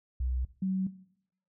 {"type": "tone pair in turn", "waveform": "sine", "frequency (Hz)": [63, 188.79], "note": ["B1", "F#3"], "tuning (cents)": [35, 35], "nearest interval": "octave + perfect fifth", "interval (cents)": 1900, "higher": "second", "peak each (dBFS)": [-28, -27], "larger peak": "second", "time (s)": [[0.2, 0.45], [0.62, 0.87]], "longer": "neither", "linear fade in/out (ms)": 5, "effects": ["noise-tail reverb RT60 0.7 s tail -17 dB re dry"]}